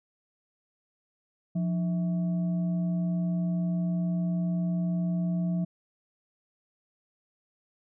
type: tone with frequency modulation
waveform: sine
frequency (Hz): 174.9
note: F3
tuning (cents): +3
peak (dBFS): -25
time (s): 1.55-5.65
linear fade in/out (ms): 10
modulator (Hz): 477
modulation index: 0.29
effects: none